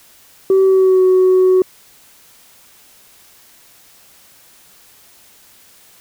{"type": "tone with pitch glide", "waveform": "sine", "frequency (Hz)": [383.3, 371.5], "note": ["G4", "F#4"], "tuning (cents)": [-39, 7], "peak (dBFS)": -6, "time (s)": [0.5, 1.62], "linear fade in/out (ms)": 2, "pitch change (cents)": -54, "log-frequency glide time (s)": [0.64, 1.03], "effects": ["tanh soft clip ceiling -6 dBFS", "white hiss -47 dBFS RMS until 6 s"]}